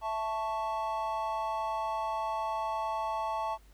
triangle chord, A major, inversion second, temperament equal, 659.3 / 880 / 1108.7 Hz, E5 / A5 / C#6, 0 / 0 / 0 cents, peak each -35 / -31 / -35 dBFS, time 0.01-3.58 s, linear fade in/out 50 ms, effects added 50 Hz sine -55 dBFS peak until 3.73 s + pink hiss -65 dBFS RMS until 3.73 s

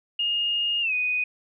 sine tone with pitch glide, 2843 to 2489 Hz, F7 to D#7, +30 to 0 cents, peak -22 dBFS, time 0.19-1.24 s, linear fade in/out 5 ms, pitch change -230 cents, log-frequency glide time 0.81-0.93 s, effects none

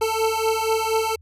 25% pulse beating tone pair, 441.6 / 445.8 Hz, A4 / A4, +6 / +23 cents, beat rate 4.2 Hz, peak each -19 dBFS, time 0.01-1.16 s, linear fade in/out 10 ms, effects added 81 Hz sine -47 dBFS peak until 1.21 s + resampled to 32000 Hz

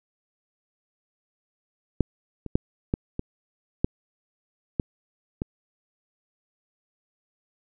clicks, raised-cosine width 3 ms, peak -6 / -21 / -6 / -10 / -15 / -7 / -10 / -14 dBFS, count 8, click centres 2.007 / 2.463 / 2.555 / 2.939 / 3.194 / 3.845 / 4.798 / 5.419 s, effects none

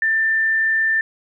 sine tone, 1783 Hz, A6, 22 cents sharp, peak -15 dBFS, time 0.02-1.01 s, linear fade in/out 2 ms, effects none

